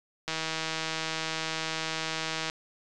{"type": "click train", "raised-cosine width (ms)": 0.2, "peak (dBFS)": -14, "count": 356, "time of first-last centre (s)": [0.28, 2.499], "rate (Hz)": 160, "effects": ["resampled to 24000 Hz"]}